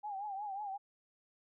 sine tone with vibrato, 807 Hz, G#5, 50 cents flat, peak -38 dBFS, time 0.03-0.78 s, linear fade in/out 20 ms, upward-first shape triangle, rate 5.5 Hz, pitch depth 110 cents each way, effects none

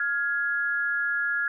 sine tone pair together, 1410 / 1674.7 Hz, F6 / G#6, +16 / +14 cents, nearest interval minor third, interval 298 cents, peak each -27 / -26 dBFS, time 0-1.48 s, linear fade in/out 2 ms, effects none

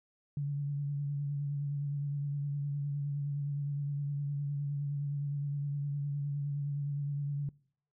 sine tone with vibrato, 143 Hz, D3, 46 cents flat, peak -31 dBFS, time 0.37-7.49 s, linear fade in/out 2 ms, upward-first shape triangle, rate 9.7 Hz, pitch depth 32 cents each way, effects noise-tail reverb RT60 0.6 s tail -24 dB re dry

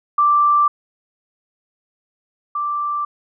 sine tone pair in turn, 1174.7 / 1174.7 Hz, D6 / D6, 0 / 0 cents, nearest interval unison, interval 0 cents, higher neither, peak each -11 / -19 dBFS, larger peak first, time 0.18-0.68 / 2.55-3.05 s, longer neither, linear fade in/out 5 ms, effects none

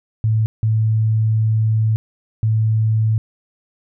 sine tone bursts at uneven times, 110 Hz, A2, in tune, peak -13 dBFS, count 3, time 0.24-0.46 / 0.63-1.96 / 2.43-3.18 s, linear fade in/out 0 ms, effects none

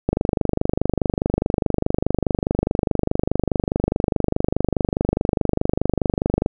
click train, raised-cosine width 2 ms, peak -4 dBFS, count 159, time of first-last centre 0.09-6.461 s, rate 24.8 Hz, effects none

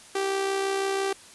sawtooth tone with amplitude modulation, 390.2 Hz, G4, 8 cents flat, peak -19 dBFS, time 0.15-1.13 s, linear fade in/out 5 ms, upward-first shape sine, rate 66 Hz, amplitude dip 40%, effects white hiss -49 dBFS RMS until 1.34 s + resampled to 24000 Hz

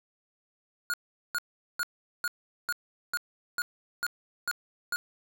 square tone bursts, 1437 Hz, F6, 49 cents sharp, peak -28 dBFS, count 10, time 0.9-4.96 s, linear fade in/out 0 ms, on 37 ms, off 410 ms, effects none

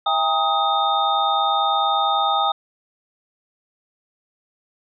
sine tone cluster, 656 / 805 / 914 / 1255 / 3652 Hz, E5 / G5 / A#5 / D#6 / A#7, -9 / +46 / -34 / +15 / -36 cents, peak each -29 / -20 / -28 / -21 / -25 dBFS, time 0.06-2.52 s, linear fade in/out 5 ms, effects none

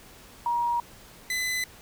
sine / sawtooth tone pair in turn, 950 / 2013 Hz, A#5 / B6, +33 / +33 cents, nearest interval octave + minor second, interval 1300 cents, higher second, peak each -23 / -23 dBFS, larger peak neither, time 0.46-0.8 / 1.3-1.64 s, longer neither, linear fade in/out 2 ms, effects pink hiss -50 dBFS RMS until 1.81 s

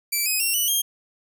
5% pulse tone with pitch steps, 2326 / 2522 / 2734 / 2965 / 3214 Hz, D7 / D#7 / F7 / F#7 / G7, -17 / +23 / -37 / +3 / +43 cents, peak -12 dBFS, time 0.12-0.82 s, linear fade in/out 10 ms, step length 140 ms, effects none

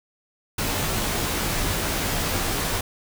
pink noise with comb filter, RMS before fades -25 dBFS, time 0.58-2.81 s, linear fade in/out 5 ms, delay 16 ms, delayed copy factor -0.5, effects none

